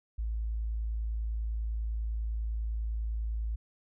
sine tone, 55 Hz, A1, in tune, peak -30 dBFS, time 0.18-3.56 s, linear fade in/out 10 ms, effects none

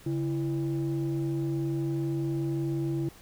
sine tone pair together, 140 / 333 Hz, C#3 / E4, +18 / +18 cents, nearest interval octave + minor third, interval 1500 cents, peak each -28 dBFS, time 0.06-3.09 s, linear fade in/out 5 ms, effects tanh soft clip ceiling -23 dBFS + pink hiss -53 dBFS RMS until 3.21 s

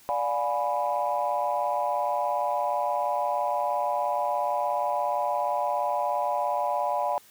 sine chord, D diminished seventh, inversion none, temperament equal with one note detuned, 587.3 / 713.5 / 830.6 / 987.8 Hz, D5 / F5 / Ab5 / Cb6, 0 / +37 / 0 / 0 cents, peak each -29 dBFS, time 0.09-7.18 s, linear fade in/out 0 ms, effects tanh soft clip ceiling -15 dBFS + white hiss -55 dBFS RMS until 7.3 s

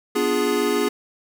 square chord, B diminished seventh, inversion none, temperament equal, 246.9 / 293.7 / 349.2 / 415.3 Hz, B3 / D4 / F4 / Ab4, 0 / 0 / 0 / 0 cents, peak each -27 / -27 / -27 / -22 dBFS, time 0.15-0.89 s, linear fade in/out 10 ms, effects 9-bit

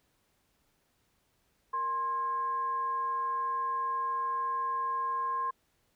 sine tone with frequency modulation, 1057 Hz, C6, 17 cents sharp, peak -29 dBFS, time 1.73-5.51 s, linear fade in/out 10 ms, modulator 587 Hz, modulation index 0.24, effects pink hiss -73 dBFS RMS until 5.95 s

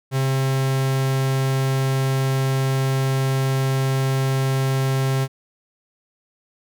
45% pulse tone, 133.6 Hz, C3, 36 cents sharp, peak -18 dBFS, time 0.11-5.28 s, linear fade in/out 50 ms, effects none

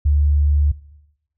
sine tone, 73 Hz, D2, 10 cents flat, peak -12 dBFS, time 0.05-0.72 s, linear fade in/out 10 ms, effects noise-tail reverb RT60 0.9 s tail -20 dB re dry

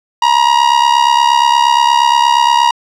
45% pulse tone with amplitude modulation, 950 Hz, A#5, 33 cents sharp, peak -4 dBFS, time 0.22-2.71 s, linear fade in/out 5 ms, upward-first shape sine, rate 68.5 Hz, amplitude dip 75%, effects low-pass 5000 Hz 12 dB/octave

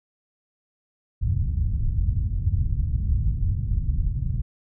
white low-pass noise, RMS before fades -23 dBFS, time 1.21-4.42 s, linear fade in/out 20 ms, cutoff 110 Hz, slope 24 dB/octave, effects none

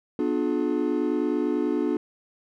triangle chord, B diminished seventh, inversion none, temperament just, 246.9 / 296.3 / 355.6 / 426.7 Hz, B3 / D4 / F4 / Ab4, 0 / +15 / +31 / +47 cents, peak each -27 / -24 / -26 / -28 dBFS, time 0.19-1.97 s, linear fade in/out 2 ms, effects none

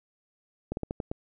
slowing click train, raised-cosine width 2 ms, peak -18 dBFS, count 6, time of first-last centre 0.72-1.115 s, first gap 51 ms, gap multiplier 1.22, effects none

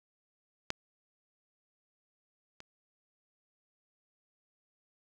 clicks, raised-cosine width 0.2 ms, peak -14 / -30 dBFS, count 2, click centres 0.704 / 2.604 s, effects none

